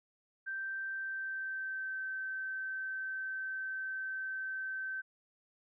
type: tone with pitch glide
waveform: sine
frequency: 1565 to 1544.3 Hz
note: G6 to G6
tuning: -3 to -26 cents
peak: -36 dBFS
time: 0.46-5.02 s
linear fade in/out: 20 ms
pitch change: -23 cents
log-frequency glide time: 0.91-2 s
effects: none